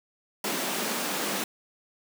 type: high-pass noise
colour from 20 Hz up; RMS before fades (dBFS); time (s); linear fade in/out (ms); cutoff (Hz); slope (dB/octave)
pink; -30; 0.44-1.44; 2; 180; 48
effects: none